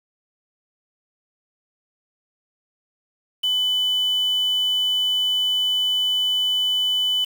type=tone with quantisation; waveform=sine; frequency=3000 Hz; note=F#7; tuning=23 cents sharp; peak=-18 dBFS; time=3.43-7.25 s; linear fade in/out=10 ms; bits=6; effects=none